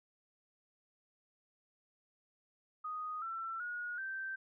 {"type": "tone with pitch steps", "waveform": "sine", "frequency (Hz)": [1244.5, 1341.5, 1446.2, 1558.9], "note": ["D#6", "E6", "F#6", "G6"], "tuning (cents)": [0, 30, -40, -10], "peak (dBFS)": -38, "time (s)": [2.84, 4.36], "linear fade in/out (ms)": 10, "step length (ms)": 380, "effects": []}